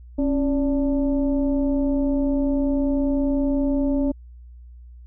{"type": "tone with frequency modulation", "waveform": "sine", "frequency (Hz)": 274.8, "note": "C#4", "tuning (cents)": -15, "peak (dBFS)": -18, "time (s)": [0.18, 4.12], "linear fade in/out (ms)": 10, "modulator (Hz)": 305, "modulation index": 0.73, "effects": ["added 60 Hz sine -40 dBFS peak until 5.06 s"]}